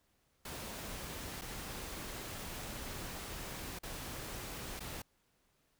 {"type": "noise with dropouts", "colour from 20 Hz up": "pink", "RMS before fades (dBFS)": -44, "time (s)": [0.45, 5.02], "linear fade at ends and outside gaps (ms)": 5, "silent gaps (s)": [[1.413, 1.418], [3.789, 3.832], [4.795, 4.804]], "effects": ["pink hiss -75 dBFS RMS until 5.79 s"]}